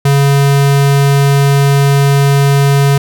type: tone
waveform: square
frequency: 140 Hz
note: C#3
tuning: 18 cents sharp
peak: -7 dBFS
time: 0.05-2.98 s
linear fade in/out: 5 ms
effects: none